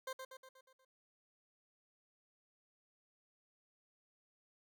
20% pulse tone with echo, 523.3 Hz, C5, in tune, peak -36 dBFS, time 0.07-0.13 s, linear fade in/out 5 ms, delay 120 ms, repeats 6, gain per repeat -5 dB, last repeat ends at 0.85 s, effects none

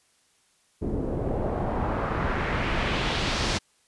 pink noise with low-pass filter sweep, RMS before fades -27 dBFS, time 0.81-3.59 s, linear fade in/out 20 ms, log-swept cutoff 350 to 5700 Hz, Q 1.4, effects white hiss -65 dBFS RMS until 3.87 s + resampled to 24000 Hz

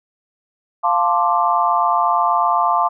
sine chord, D minor seventh, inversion first, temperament equal, 698.5 / 880 / 1046.5 / 1174.7 Hz, F5 / A5 / C6 / D6, 0 / 0 / 0 / 0 cents, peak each -19 dBFS, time 0.83-2.89 s, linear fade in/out 20 ms, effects none

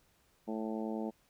harmonic tone, 110 Hz, A2, in tune, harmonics 2 / 3 / 4 / 5 / 6 / 7 / 8, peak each -37 / -41 / -43 / -45 / -47 / -48 / -49 dBFS, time 0.47-1.11 s, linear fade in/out 20 ms, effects pink hiss -70 dBFS RMS until 1.29 s

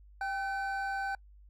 triangle tone pair together, 787 / 1523 Hz, G5 / F#6, +7 / +50 cents, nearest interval major seventh, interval 1143 cents, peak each -32 / -34 dBFS, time 0.21-1.15 s, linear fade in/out 2 ms, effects noise-tail reverb RT60 0.1 s tail -26 dB re dry + added 50 Hz sine -53 dBFS peak until 1.49 s

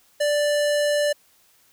square tone with low-pass filter, 587.3 Hz, D5, in tune, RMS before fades -21 dBFS, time 0.2-1.13 s, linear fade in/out 10 ms, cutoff 11000 Hz, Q 0.92, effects white hiss -59 dBFS RMS until 1.72 s

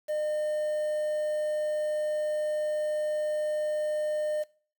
triangle tone with quantisation, 607 Hz, D#5, 43 cents flat, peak -25 dBFS, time 0.08-4.44 s, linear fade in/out 20 ms, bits 8, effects noise-tail reverb RT60 0.4 s tail -20 dB re dry

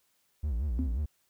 triangle tone with vibrato, 65.41 Hz, C2, in tune, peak -26 dBFS, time 0.43-1.06 s, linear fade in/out 10 ms, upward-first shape sine, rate 5.6 Hz, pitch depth 270 cents each way
sine tone with exponential decay, 257.3 Hz, C4, 29 cents flat, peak -27 dBFS, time 0.79-1 s, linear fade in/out 0 ms, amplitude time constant 45 ms
effects white hiss -72 dBFS RMS until 1.29 s

